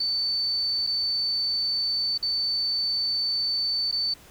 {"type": "tone with dropouts", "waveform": "sine", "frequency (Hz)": 4528, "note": "C#8", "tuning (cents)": 36, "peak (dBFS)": -23, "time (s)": [0, 4.14], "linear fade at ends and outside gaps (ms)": 5, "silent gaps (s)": [[0.867, 0.871], [2.178, 2.226], [3.914, 3.924]], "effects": ["pink hiss -51 dBFS RMS until 4.3 s"]}